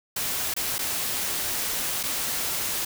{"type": "noise with dropouts", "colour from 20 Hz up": "white", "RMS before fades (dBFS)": -28, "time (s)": [0.16, 2.85], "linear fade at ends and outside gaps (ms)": 5, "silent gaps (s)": [[0.54, 0.564], [0.783, 0.789], [2.031, 2.035]], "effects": []}